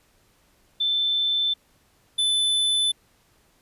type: tone pair in turn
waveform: sine / square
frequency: 3535 / 3511 Hz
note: A7 / A7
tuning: +7 / -4 cents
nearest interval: unison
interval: 11 cents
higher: first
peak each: -20 dBFS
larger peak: neither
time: 0.8-1.54 / 2.18-2.92 s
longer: neither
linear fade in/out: 10 ms
effects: pink hiss -62 dBFS RMS until 3.61 s + resampled to 32000 Hz